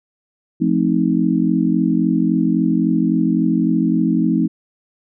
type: chord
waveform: sine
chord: F dominant seventh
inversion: none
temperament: just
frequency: 174.61 / 218.3 / 261.9 / 314.3 Hz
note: F3 / A3 / C4 / Eb4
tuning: 0 / -13 / +2 / +18 cents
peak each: -19 dBFS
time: 0.6-4.48 s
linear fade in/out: 20 ms
effects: none